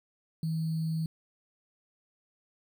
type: tone with sample-and-hold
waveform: sine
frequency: 160.8 Hz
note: E3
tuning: 43 cents flat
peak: -28 dBFS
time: 0.43-1.06 s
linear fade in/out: 2 ms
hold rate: 4410 Hz
effects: none